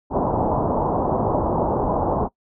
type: low-pass noise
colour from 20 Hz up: white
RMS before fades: -21 dBFS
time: 0.1-2.29 s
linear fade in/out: 50 ms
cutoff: 970 Hz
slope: 48 dB/octave
effects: noise-tail reverb RT60 0.1 s tail -22 dB re dry